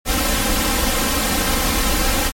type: noise with comb filter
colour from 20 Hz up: pink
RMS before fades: -18 dBFS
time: 0.05-2.32 s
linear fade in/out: 50 ms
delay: 3.8 ms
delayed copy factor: +0.95
effects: MP3 64 kbps